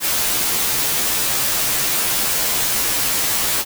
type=noise with comb filter; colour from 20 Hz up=white; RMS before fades=-19 dBFS; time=0-3.65 s; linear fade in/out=50 ms; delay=12 ms; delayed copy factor=-1; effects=none